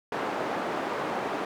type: band-pass noise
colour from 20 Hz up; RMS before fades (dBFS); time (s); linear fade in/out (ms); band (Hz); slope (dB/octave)
white; -31; 0.12-1.45; 2; 250 to 930; 12
effects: none